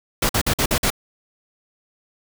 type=noise bursts; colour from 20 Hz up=pink; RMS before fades=-19 dBFS; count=6; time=0.22-0.903 s; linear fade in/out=5 ms; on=73 ms; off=49 ms; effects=none